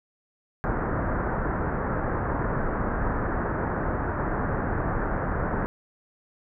pink low-pass noise, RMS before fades -27 dBFS, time 0.64-5.66 s, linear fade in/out 0 ms, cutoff 1700 Hz, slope 48 dB/octave, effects none

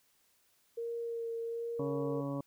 sine tone with vibrato, 463.6 Hz, A#4, 10 cents flat, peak -35 dBFS, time 0.77-2.21 s, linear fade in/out 10 ms, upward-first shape sine, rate 1.3 Hz, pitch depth 14 cents each way
harmonic tone, 140 Hz, C#3, 18 cents sharp, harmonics 1 / 2 / 3 / 4 / 5 / 6 / 7 / 8, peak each -39 / -37 / -49 / -41 / -54 / -56 / -49 / -49 dBFS, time 1.79-2.41 s, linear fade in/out 5 ms
effects white hiss -71 dBFS RMS until 2.46 s

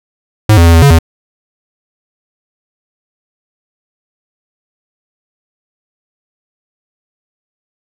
square tone with pitch steps, 107.1 / 84.5 / 83.9 / 82.5 / 141.1 / 82.4 Hz, A2 / E2 / E2 / E2 / C#3 / E2, -46 / +43 / +31 / +2 / +31 / 0 cents, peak -3 dBFS, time 0.49-0.988 s, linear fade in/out 5 ms, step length 83 ms, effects none

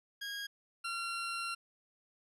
20% pulse tone pair in turn, 1636 / 1372.1 Hz, G#6 / F6, -26 / -31 cents, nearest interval minor third, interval 305 cents, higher first, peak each -34 / -31 dBFS, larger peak second, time 0.21-0.47 / 0.84-1.55 s, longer second, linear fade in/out 10 ms, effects low-pass 11000 Hz 12 dB/octave

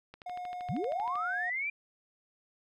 click train, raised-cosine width 0.3 ms, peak -31 dBFS, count 14, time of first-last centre 0.14-1.156 s, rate 12.8 Hz
triangle tone, 720 Hz, F#5, 47 cents flat, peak -35 dBFS, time 0.26-1.5 s, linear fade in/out 5 ms
sine linear sweep, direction up, 96.5 to 2400 Hz, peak -31 dBFS, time 0.69-1.7 s, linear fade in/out 5 ms
effects none

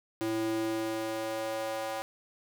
square tone with high-pass filter sweep, 110.8 Hz, A2, 13 cents sharp, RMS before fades -33 dBFS, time 0.21-2.02 s, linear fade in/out 0 ms, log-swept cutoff 280 to 670 Hz, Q 2.6, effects none

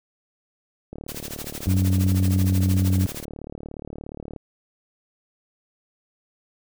click train, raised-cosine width 2 ms, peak -22 dBFS, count 128, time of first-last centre 0.93-4.362 s, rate 37 Hz
white noise with tremolo, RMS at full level -33 dBFS, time 1.08-3.25 s, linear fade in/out 10 ms, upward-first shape sine, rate 13 Hz, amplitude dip 85%
harmonic tone, 94 Hz, F#2, 28 cents sharp, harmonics 1 / 2 / 3, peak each -18 / -24 / -28 dBFS, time 1.67-3.06 s, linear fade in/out 0 ms
effects none

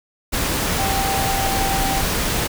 sine tone in noise, 780 Hz, G5, 9 cents flat, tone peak -22 dBFS, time 0.78-2.02 s, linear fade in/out 20 ms, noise pink, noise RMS -21 dBFS, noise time 0.32-2.48 s, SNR -4 dB, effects none

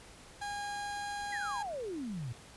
30% pulse tone, 816 Hz, G#5, 31 cents flat, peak -34 dBFS, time 0.41-1.63 s, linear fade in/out 10 ms
sine exponential sweep, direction down, 2035 to 110 Hz, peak -36 dBFS, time 1.32-2.33 s, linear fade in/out 10 ms
effects pink hiss -54 dBFS RMS until 2.56 s + resampled to 24000 Hz

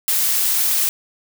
blue noise, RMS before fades -18 dBFS, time 0.08-0.89 s, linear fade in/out 0 ms, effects none

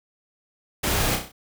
pink noise with echo, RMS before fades -24 dBFS, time 0.83-1.16 s, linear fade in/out 10 ms, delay 32 ms, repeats 5, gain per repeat -5 dB, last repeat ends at 1.32 s, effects none

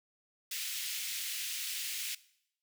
pink high-pass noise, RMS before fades -38 dBFS, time 0.51-2.15 s, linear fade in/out 5 ms, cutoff 2300 Hz, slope 24 dB/octave, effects noise-tail reverb RT60 0.7 s tail -19 dB re dry

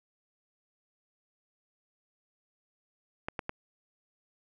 clicks, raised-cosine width 0.5 ms, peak -18 dBFS, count 3, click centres 3.285 / 3.392 / 3.494 s, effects none

